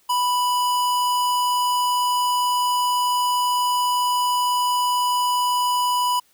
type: tone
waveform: square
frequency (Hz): 987.8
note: B5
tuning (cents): 0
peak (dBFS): -19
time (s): 0.09-6.2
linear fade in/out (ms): 10
effects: white hiss -60 dBFS RMS until 6.33 s